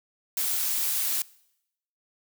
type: noise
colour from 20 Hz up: blue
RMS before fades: -27 dBFS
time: 0.37-1.22 s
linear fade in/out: 2 ms
effects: noise-tail reverb RT60 0.8 s tail -22 dB re dry